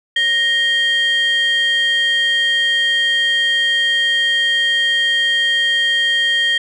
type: tone pair together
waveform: sine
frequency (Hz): 1864.7 / 3197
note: A#6 / G7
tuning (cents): 0 / +33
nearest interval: major sixth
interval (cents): 933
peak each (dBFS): -14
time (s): 0.16-6.58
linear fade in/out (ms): 5
effects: tanh soft clip ceiling -9 dBFS